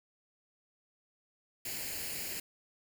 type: noise with comb filter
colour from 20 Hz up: white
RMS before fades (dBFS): -39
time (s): 1.65-2.4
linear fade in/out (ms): 5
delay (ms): 0.42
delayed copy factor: +0.65
effects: none